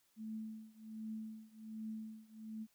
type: tone with tremolo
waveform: sine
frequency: 219.1 Hz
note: A3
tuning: 7 cents flat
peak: -40 dBFS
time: 0.16-2.67 s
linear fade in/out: 50 ms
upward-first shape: triangle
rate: 1.3 Hz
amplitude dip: 95%
effects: white hiss -75 dBFS RMS until 2.74 s